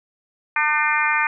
harmonic tone with a mistuned harmonic, 300.6 Hz, D4, 40 cents sharp, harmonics 3 / 4 / 5 / 6 / 7 / 8, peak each -24 / -24 / -24 / -24 / -24 / -24 dBFS, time 0.56-1.27 s, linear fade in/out 2 ms, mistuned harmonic 5, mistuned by +18 cents, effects none

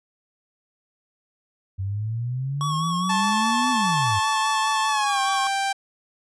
sine exponential two-way sweep, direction up then down, 94 to 257 to 94 Hz, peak -24 dBFS, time 1.78-4.2 s, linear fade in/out 20 ms, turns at 3.71 s
square tone with vibrato, 1108.7 Hz, C#6, in tune, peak -25 dBFS, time 2.61-5.47 s, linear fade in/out 0 ms, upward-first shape sine, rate 4.9 Hz, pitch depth 44 cents each way
sawtooth tone with pitch glide, 877 to 785.8 Hz, A5 to G5, -6 to +4 cents, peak -18 dBFS, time 3.09-5.73 s, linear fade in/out 10 ms, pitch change -190 cents, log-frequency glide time 4.88-5.21 s
effects resampled to 22050 Hz

